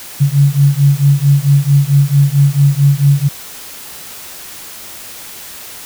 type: beating tone pair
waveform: sine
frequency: 138.9 / 143.4 Hz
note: C#3 / D3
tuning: +4 / -41 cents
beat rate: 4.5 Hz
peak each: -10 dBFS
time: 0.2-3.29 s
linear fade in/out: 20 ms
effects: white hiss -31 dBFS RMS until 5.85 s